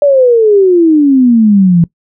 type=exponential sweep; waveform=sine; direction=down; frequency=587.3 to 164.81 Hz; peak=-3 dBFS; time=0.02-1.84 s; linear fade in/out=2 ms; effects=noise-tail reverb RT60 0.1 s tail -21 dB re dry